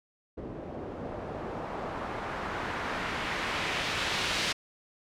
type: noise with low-pass filter sweep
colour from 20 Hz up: white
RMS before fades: -34 dBFS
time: 0.37-4.53 s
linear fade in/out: 10 ms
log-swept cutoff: 390 to 4100 Hz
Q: 0.99
effects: none